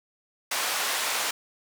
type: band-pass noise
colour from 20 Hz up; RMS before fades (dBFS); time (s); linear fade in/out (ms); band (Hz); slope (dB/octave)
pink; -28; 0.51-1.31; 5; 840 to 13000; 12
effects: none